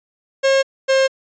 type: tone pair in turn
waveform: 45% pulse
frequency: 540 / 533.5 Hz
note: C#5 / C5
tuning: -45 / +34 cents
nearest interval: unison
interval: 21 cents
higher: first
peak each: -12 dBFS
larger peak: neither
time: 0.43-0.63 / 0.88-1.08 s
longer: neither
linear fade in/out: 20 ms
effects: resampled to 16000 Hz